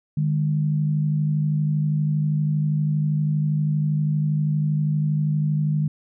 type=tone pair together; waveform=sine; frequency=151.46 / 204 Hz; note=D#3 / G#3; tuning=-46 / -31 cents; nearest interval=perfect fourth; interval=515 cents; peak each=-19 / -28 dBFS; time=0.17-5.88 s; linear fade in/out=5 ms; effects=none